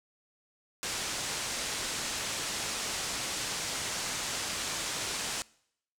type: low-pass noise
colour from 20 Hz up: white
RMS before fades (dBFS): -35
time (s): 0.83-5.42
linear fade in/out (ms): 0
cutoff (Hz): 8300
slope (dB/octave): 24
effects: noise-tail reverb RT60 0.7 s tail -23 dB re dry